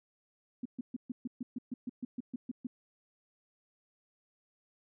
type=tone bursts; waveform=sine; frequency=246.9 Hz; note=B3; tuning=in tune; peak=-34 dBFS; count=14; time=0.63-2.67 s; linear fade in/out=5 ms; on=25 ms; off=130 ms; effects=none